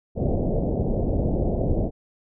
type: low-pass noise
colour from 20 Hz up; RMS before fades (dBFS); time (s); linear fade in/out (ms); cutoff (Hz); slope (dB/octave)
pink; -23; 0.15-1.91; 50; 670; 48
effects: none